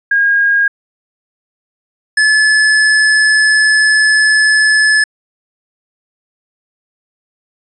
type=tone pair in turn; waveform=sine / square; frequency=1628 / 1723.1 Hz; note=G#6 / A6; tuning=-35 / -37 cents; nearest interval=minor second; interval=98 cents; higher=second; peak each=-8 dBFS; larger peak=neither; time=0.11-0.68 / 2.17-5.04 s; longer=second; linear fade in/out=5 ms; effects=resampled to 22050 Hz